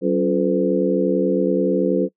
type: tone cluster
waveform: sine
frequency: 188.8 / 278.5 / 350.3 / 437.9 / 507 Hz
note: F#3 / C#4 / F4 / A4 / B4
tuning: +35 / +8 / +5 / -8 / +45 cents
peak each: -22 dBFS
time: 0.01-2.09 s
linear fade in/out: 50 ms
effects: noise-tail reverb RT60 0.1 s tail -22 dB re dry